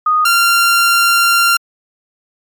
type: tone pair in turn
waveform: sine / sawtooth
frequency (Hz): 1239 / 1383.6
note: D#6 / F6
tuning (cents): -8 / -17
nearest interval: major second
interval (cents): 191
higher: second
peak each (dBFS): -9 / -5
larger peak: second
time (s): 0.06-0.25 / 0.25-1.57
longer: second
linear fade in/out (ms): 5
effects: MP3 96 kbps